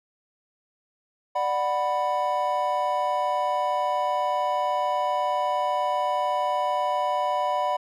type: chord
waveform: triangle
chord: B minor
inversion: first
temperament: just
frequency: 592.7 / 740.8 / 987.8 Hz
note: D5 / F#5 / B5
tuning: +16 / +2 / 0 cents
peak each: -26 / -25 / -24 dBFS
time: 1.35-7.77 s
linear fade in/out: 10 ms
effects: none